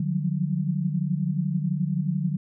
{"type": "tone cluster", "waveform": "sine", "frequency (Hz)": [149.2, 173.6, 180.7, 192.2], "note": ["D3", "F3", "F#3", "G3"], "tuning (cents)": [28, -10, -41, -34], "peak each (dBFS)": [-26, -34, -27, -31], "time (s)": [0, 2.37], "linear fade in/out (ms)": 5, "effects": []}